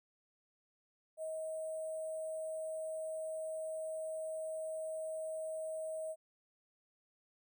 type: tone with sample-and-hold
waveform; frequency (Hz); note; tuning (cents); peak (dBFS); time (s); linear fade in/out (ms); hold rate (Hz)
sine; 635; D#5; +35; -38; 1.17-6.16; 50; 8820
effects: none